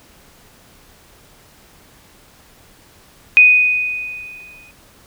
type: tone with exponential decay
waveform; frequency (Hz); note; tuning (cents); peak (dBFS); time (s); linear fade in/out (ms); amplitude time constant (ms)
sine; 2489; D#7; 0; -3; 3.37-4.71; 0; 290
effects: pink hiss -48 dBFS RMS until 5.06 s